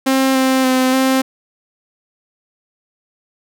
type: tone with pitch steps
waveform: sawtooth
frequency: 265.7 / 262.5 / 258.1 / 263.4 Hz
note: C4 / C4 / C4 / C4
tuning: +27 / +6 / -23 / +12 cents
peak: -8 dBFS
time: 0.06-1.22 s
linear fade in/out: 10 ms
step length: 290 ms
effects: none